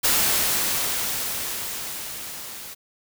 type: noise with level ramp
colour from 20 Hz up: white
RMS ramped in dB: -19 to -38 dBFS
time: 0.03-2.75 s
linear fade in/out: 20 ms
effects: none